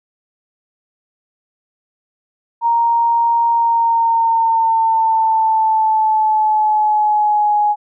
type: tone with pitch glide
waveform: sine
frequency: 932.3 to 835.4 Hz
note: A#5 to G#5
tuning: 0 to +10 cents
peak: -11 dBFS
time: 2.61-7.76 s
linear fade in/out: 50 ms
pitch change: -190 cents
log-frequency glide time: 3.5-7.56 s
effects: none